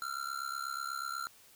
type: tone with amplitude modulation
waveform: square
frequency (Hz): 1370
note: F6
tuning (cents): -34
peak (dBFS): -33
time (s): 0.02-1.27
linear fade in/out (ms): 0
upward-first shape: sine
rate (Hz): 68.2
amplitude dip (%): 90
effects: white hiss -60 dBFS RMS until 1.55 s